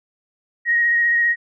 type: tone with vibrato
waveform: sine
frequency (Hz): 1881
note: A#6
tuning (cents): +15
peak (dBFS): -14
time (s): 0.65-1.36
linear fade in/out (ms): 50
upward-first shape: sine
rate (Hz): 15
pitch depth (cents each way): 15
effects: none